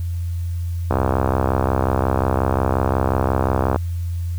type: click train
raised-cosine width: 1 ms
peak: -4 dBFS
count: 188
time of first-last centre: 0.91-3.761 s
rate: 65.6 Hz
effects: added 86 Hz sine -21 dBFS peak until 4.38 s + white hiss -49 dBFS RMS until 4.38 s